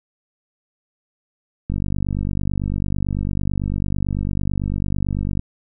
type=click train; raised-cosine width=5 ms; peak=-11 dBFS; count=182; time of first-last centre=1.7-5.394 s; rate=49 Hz; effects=none